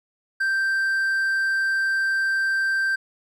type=tone; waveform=triangle; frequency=1568 Hz; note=G6; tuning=in tune; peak=-18 dBFS; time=0.4-2.96 s; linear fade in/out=10 ms; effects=none